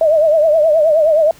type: tone with vibrato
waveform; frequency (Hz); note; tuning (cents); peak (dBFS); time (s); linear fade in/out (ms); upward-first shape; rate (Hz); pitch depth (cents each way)
sine; 625; D#5; +8; -8; 0.01-1.31; 2; triangle; 9.5; 120
effects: pink hiss -44 dBFS RMS until 1.39 s